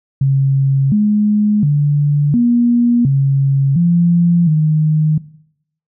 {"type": "tone with pitch steps", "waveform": "sine", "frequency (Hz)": [136.4, 209.5, 145.6, 239.1, 137.4, 172, 154.5], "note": ["C#3", "G#3", "D3", "A#3", "C#3", "F3", "D#3"], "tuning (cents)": [-28, 15, -15, 44, -15, -26, -12], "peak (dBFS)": -9, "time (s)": [0.21, 5.18], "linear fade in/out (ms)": 5, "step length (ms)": 710, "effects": ["noise-tail reverb RT60 0.7 s tail -19 dB re dry"]}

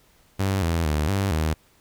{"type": "tone with pitch steps", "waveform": "sawtooth", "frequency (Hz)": [97.1, 83.4, 75.6, 98.3, 78.5], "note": ["G2", "E2", "D#2", "G2", "D#2"], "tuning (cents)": [-16, 21, -49, 5, 16], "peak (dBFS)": -17, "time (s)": [0.39, 1.54], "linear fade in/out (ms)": 10, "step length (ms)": 230, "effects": ["pink hiss -59 dBFS RMS until 1.8 s"]}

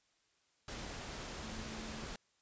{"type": "tone in noise", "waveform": "sine", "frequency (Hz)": 220, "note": "A3", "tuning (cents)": 0, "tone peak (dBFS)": -48, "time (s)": [1.43, 2.04], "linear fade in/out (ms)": 2, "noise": "pink", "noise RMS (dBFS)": -45, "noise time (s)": [0.68, 2.16], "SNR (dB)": -6, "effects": ["white hiss -75 dBFS RMS until 2.41 s", "resampled to 16000 Hz"]}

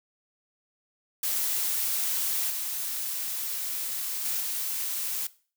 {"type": "noise with level steps", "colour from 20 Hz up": "blue", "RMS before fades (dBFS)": [-28, -32, -29, -31], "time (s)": [1.23, 5.27], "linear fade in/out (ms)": 5, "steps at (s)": [2.5, 4.25, 4.4], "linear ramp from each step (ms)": 5, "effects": ["noise-tail reverb RT60 0.4 s tail -19 dB re dry"]}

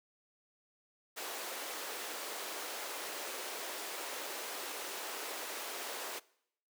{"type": "high-pass noise", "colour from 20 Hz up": "pink", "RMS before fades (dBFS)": -42, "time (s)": [1.16, 6.2], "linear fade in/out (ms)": 20, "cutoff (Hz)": 380, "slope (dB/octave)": 24, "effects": ["noise-tail reverb RT60 0.7 s tail -22 dB re dry"]}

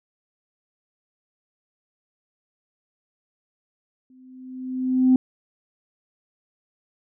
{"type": "tone with exponential growth", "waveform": "sine", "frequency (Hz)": 257.1, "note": "C4", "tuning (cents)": -30, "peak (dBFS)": -10, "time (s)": [4.1, 5.16], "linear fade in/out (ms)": 2, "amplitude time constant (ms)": 230, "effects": ["tanh soft clip ceiling -8 dBFS"]}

